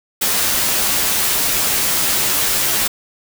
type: noise with comb filter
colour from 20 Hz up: white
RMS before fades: -17 dBFS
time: 0.21-2.88 s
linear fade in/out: 10 ms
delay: 12 ms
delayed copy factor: -0.6
effects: none